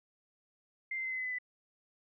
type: tone with pitch steps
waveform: sine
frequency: 2093 / 2076 / 2059 / 2043 / 2026 / 2010 / 1993.9 Hz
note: C7 / C7 / C7 / C7 / B6 / B6 / B6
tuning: 0 / -14 / -28 / -42 / +44 / +30 / +16 cents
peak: -34 dBFS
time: 0.91-1.386 s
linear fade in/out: 5 ms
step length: 68 ms
effects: none